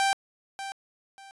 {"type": "tone with echo", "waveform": "sawtooth", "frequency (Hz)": 784, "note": "G5", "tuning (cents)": 0, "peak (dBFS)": -18, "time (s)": [0, 0.13], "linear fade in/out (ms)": 0, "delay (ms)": 590, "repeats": 2, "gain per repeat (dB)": -12, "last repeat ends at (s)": 1.31, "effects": ["resampled to 24000 Hz"]}